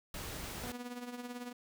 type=noise; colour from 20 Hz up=pink; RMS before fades=-43 dBFS; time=0.14-0.72 s; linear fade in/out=2 ms
type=tone with tremolo; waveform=sawtooth; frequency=244.5 Hz; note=B3; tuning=17 cents flat; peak=-35 dBFS; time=0.63-1.53 s; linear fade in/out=10 ms; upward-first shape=triangle; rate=18 Hz; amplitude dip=70%
effects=none